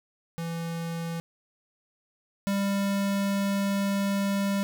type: tone pair in turn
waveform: square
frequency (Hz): 166.9 / 198.48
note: E3 / G3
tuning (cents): +22 / +22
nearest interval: minor third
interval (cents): 300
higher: second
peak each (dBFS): -31 / -25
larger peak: second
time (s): 0.38-1.2 / 2.47-4.63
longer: second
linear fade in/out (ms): 0
effects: none